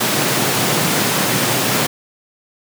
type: high-pass noise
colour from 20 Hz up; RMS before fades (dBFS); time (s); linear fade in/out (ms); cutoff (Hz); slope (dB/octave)
pink; -17; 0-1.87; 10; 110; 96
effects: none

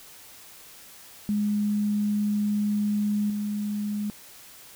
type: tone with level steps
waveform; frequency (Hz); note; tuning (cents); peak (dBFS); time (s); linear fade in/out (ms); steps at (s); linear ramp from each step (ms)
sine; 207.7; G#3; 0; -22 / -26; 1.29-4.1; 0; 3.3; 2
effects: white hiss -48 dBFS RMS until 4.75 s

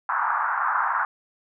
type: band-pass noise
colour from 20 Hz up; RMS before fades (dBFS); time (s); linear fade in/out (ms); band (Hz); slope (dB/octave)
white; -24; 0.09-1.05; 2; 840 to 1500; 48
effects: none

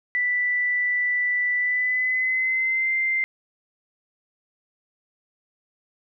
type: tone with pitch glide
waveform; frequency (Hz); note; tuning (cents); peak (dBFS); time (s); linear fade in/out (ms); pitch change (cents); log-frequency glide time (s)
sine; 1975.5 to 2087; B6 to C7; 0 to -5; -20; 0.15-3.24; 0; +95; 1.56-2.94
effects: none

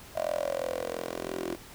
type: tone with high-pass filter sweep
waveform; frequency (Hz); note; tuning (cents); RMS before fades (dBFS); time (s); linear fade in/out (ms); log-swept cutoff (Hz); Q
10% pulse; 42.91; F1; -30; -33; 0.15-1.56; 20; 640 to 360; 9.9
effects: pink hiss -49 dBFS RMS until 1.74 s

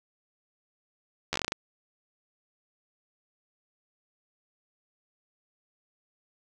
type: slowing click train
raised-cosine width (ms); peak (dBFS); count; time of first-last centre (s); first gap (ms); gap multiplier
0.2; -11; 9; 1.33-1.521; 12; 1.19
effects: none

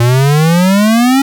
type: exponential sweep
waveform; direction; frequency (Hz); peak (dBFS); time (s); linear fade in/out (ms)
square; up; 116.54 to 277.2; -7; 0-1.22; 5
effects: none

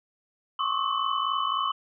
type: tone cluster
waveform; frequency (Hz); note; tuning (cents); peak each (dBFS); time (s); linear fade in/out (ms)
sine; 1063 / 1107 / 1166 / 1280 / 3006; C6 / C#6 / D6 / D#6 / F#7; +27 / -3 / -13 / +49 / +27; -31 / -28 / -32 / -33 / -33; 0.59-1.72; 5
effects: none

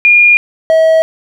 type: tone pair in turn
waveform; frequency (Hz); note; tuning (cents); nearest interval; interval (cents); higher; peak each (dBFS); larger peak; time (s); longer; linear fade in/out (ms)
sine / triangle; 2422 / 643.1; D#7 / E5; -47 / -43; octave + major seventh; 2296; first; -3; neither; 0.05-0.37 / 0.7-1.02; neither; 0
effects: none

